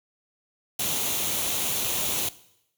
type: noise with comb filter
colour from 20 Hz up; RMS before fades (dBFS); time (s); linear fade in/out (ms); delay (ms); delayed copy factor
white; -27; 0.79-2.29; 5; 0.3; +0.5
effects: noise-tail reverb RT60 0.8 s tail -18 dB re dry + high-pass 60 Hz 12 dB/octave